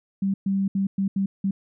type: tone bursts at uneven times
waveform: sine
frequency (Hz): 195.1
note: G3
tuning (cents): -8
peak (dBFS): -20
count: 6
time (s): 0.22-0.34 / 0.46-0.68 / 0.75-0.87 / 0.98-1.08 / 1.16-1.26 / 1.44-1.51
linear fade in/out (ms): 5
effects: none